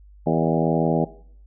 harmonic tone with a mistuned harmonic, 80.9 Hz, E2, 32 cents flat, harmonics 2 / 3 / 4 / 5 / 6 / 7 / 8 / 9 / 10, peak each -23 / -25 / -26 / -27 / -28 / -28 / -29 / -30 / -30 dBFS, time 0.26-1.05 s, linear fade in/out 10 ms, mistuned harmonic 7, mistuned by +45 cents, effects noise-tail reverb RT60 0.6 s tail -18 dB re dry + added 50 Hz sine -45 dBFS peak until 1.46 s

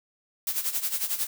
blue noise with tremolo, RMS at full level -26 dBFS, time 0.47-1.27 s, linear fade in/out 2 ms, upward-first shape sine, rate 11 Hz, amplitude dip 75%, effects none

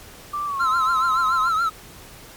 sine tone with pitch glide, 1174.7 to 1040.5 Hz, D6 to C6, 0 to -10 cents, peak -23 dBFS, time 0.33-1.49 s, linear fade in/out 10 ms, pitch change -210 cents, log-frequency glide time 0.46-0.65 s
triangle tone with vibrato, 1325 Hz, E6, 9 cents sharp, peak -16 dBFS, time 0.59-1.7 s, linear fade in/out 20 ms, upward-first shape triangle, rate 7 Hz, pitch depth 100 cents each way
effects pink hiss -43 dBFS RMS until 2.36 s + MP3 96 kbps

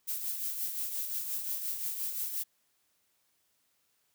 violet noise with tremolo, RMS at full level -33 dBFS, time 0.07-2.44 s, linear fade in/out 20 ms, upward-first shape triangle, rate 5.7 Hz, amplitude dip 55%, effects white hiss -74 dBFS RMS until 4.14 s + high-pass 60 Hz 12 dB/octave

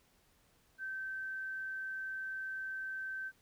sine tone, 1548 Hz, G6, 22 cents flat, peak -38 dBFS, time 0.78-3.32 s, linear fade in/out 50 ms, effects pink hiss -70 dBFS RMS until 3.41 s

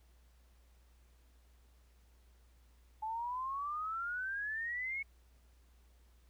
sine exponential sweep, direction up, 859 to 2217 Hz, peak -36 dBFS, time 3.02-5.03 s, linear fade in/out 10 ms, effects added 60 Hz sine -62 dBFS peak until 6.29 s + pink hiss -73 dBFS RMS until 6.29 s

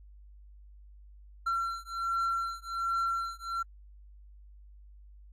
triangle beating tone pair, 1360 / 1361.3 Hz, F6 / F6, -46 / -45 cents, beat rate 1.3 Hz, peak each -31 / -31 dBFS, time 1.46-3.63 s, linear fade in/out 10 ms, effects added 50 Hz sine -50 dBFS peak until 5.32 s + AAC 64 kbps

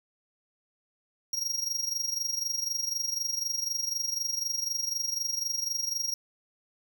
45% pulse tone with amplitude modulation, 5620 Hz, F8, 10 cents sharp, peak -26 dBFS, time 1.33-6.14 s, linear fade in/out 2 ms, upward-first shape sine, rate 24 Hz, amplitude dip 75%, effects none

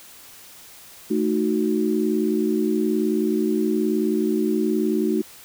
sine chord, D# diminished, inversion second, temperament equal, 220 / 311.1 / 370 Hz, A3 / D#4 / F#4, 0 / 0 / 0 cents, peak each -23 dBFS, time 1.1-5.22 s, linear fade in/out 10 ms, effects white hiss -45 dBFS RMS until 5.44 s

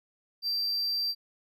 triangle tone, 4699 Hz, D8, in tune, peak -26 dBFS, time 0.42-1.15 s, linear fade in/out 50 ms, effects none

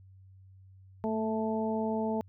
harmonic tone with a mistuned harmonic, 219.3 Hz, A3, 6 cents flat, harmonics 1 / 2 / 3 / 4, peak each -31 / -34 / -36 / -37 dBFS, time 1.04-2.21 s, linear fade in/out 0 ms, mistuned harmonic 1, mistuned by +19 cents, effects added 95 Hz sine -52 dBFS peak until 2.28 s

